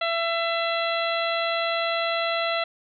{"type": "harmonic tone", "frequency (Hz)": 670, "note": "E5", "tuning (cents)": 28, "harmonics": [1, 2, 3, 4, 5, 6], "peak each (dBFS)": [-26, -29, -31, -32, -33, -34], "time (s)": [0.01, 2.64], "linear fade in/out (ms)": 5, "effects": []}